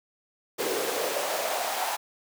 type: noise with high-pass filter sweep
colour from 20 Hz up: pink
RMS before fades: -29 dBFS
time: 0.58-1.97 s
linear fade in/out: 20 ms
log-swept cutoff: 390 to 830 Hz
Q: 3.6
effects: none